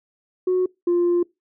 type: tone pair in turn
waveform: sine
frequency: 367.1 / 349.1 Hz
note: F#4 / F4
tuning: -14 / -1 cents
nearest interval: minor second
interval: 87 cents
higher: first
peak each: -15 / -14 dBFS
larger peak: second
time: 0.47-0.66 / 0.87-1.23 s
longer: second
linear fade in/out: 5 ms
effects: noise-tail reverb RT60 0.2 s tail -24 dB re dry + tanh soft clip ceiling -14 dBFS